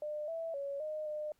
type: tone with pitch steps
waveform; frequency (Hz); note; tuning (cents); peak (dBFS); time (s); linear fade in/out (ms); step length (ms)
sine; 601 / 658 / 560 / 615 / 605; D5 / E5 / C#5 / D#5 / D#5; +40 / -3 / +18 / -20 / -49; -36; 0.02-1.32; 2; 260
effects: pink hiss -75 dBFS RMS until 1.39 s + AAC 64 kbps